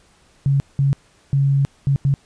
sine tone bursts at uneven times, 138.59 Hz, C#3, in tune, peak -13 dBFS, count 5, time 0.46-0.6 / 0.79-0.93 / 1.33-1.65 / 1.87-1.96 / 2.05-2.14 s, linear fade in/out 0 ms, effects pink hiss -55 dBFS RMS until 2.25 s + resampled to 22050 Hz

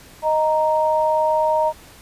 sine tone pair together, 622.3 / 931.6 Hz, D#5 / A#5, 0 / -1 cents, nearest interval perfect fifth, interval 699 cents, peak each -18 dBFS, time 0.22-1.73 s, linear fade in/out 50 ms, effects pink hiss -45 dBFS RMS until 2.01 s + resampled to 32000 Hz

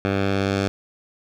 10% pulse tone with low-pass filter sweep, 98.1 Hz, G2, 2 cents sharp, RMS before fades -22 dBFS, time 0.05-0.68 s, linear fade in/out 0 ms, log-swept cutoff 2700 to 5900 Hz, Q 0.96, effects 8-bit

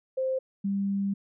sine tone pair in turn, 523.3 / 198.12 Hz, C5 / G3, 0 / +19 cents, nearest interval octave + perfect fourth, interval 1681 cents, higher first, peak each -25 dBFS, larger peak neither, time 0.17-0.39 / 0.64-1.14 s, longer second, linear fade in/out 10 ms, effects none

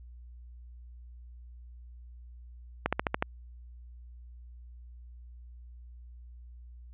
slowing click train, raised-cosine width 0.5 ms, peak -11 dBFS, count 6, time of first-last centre 2.86-3.225 s, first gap 66 ms, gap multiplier 1.05, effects added 60 Hz sine -46 dBFS peak until 6.93 s + resampled to 8000 Hz

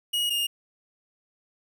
45% pulse tone pair in turn, 2892 / 2839 Hz, F#7 / F7, -40 / +28 cents, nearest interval unison, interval 32 cents, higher first, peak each -23 / -24 dBFS, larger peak first, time 0.13-0.3 / 0.3-0.47 s, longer neither, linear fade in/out 10 ms, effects none

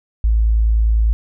sine tone, 55 Hz, A1, in tune, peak -11 dBFS, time 0.24-1.13 s, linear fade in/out 0 ms, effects none

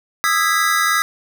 square chord, E major seventh, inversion third, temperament just, 1236.1 / 1318.5 / 1648.1 / 1977.8 Hz, D#6 / E6 / G#6 / B6, -12 / 0 / -14 / +2 cents, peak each -21 dBFS, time 0.24-1.02 s, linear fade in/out 0 ms, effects none

